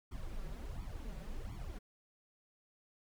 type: noise with flanger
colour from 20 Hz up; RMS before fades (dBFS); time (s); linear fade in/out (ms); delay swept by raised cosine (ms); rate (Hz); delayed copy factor
brown; -43; 0.11-1.79; 10; 0.89 to 5.39; 1.4; +0.95
effects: none